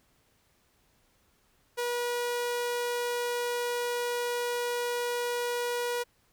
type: tone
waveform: sawtooth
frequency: 483.1 Hz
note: B4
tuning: 38 cents flat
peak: -25 dBFS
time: 1.77-6.04 s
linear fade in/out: 20 ms
effects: pink hiss -68 dBFS RMS until 6.32 s